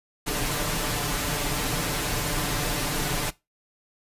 pink noise with comb filter, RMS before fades -27 dBFS, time 0.26-3.31 s, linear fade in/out 20 ms, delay 6.8 ms, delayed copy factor +0.65, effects noise-tail reverb RT60 0.2 s tail -19 dB re dry + resampled to 32000 Hz

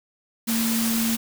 sine tone in noise, 227.6 Hz, A#3, 41 cents flat, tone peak -22 dBFS, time 0.47-1.17 s, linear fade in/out 20 ms, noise white, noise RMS -27 dBFS, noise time 0.47-1.17 s, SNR +2 dB, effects none

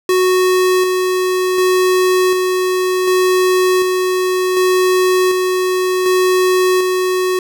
square tone with tremolo, 368.9 Hz, F#4, 5 cents flat, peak -11 dBFS, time 0.09-7.39 s, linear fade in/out 2 ms, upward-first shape square, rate 0.67 Hz, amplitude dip 30%, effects none

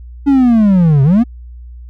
triangle linear two-way sweep, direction down then up, 286.7 to 130.81 to 251.9 Hz, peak -4 dBFS, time 0.26-1.24 s, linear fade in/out 20 ms, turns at 1.03 s, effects added 60 Hz sine -29 dBFS peak until 1.89 s

